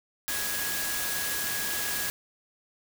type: tone in noise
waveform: sine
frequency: 1661.2 Hz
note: G#6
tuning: in tune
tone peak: -36 dBFS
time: 0.28-2.1 s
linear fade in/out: 0 ms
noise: white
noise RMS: -31 dBFS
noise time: 0.28-2.1 s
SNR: -8 dB
effects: none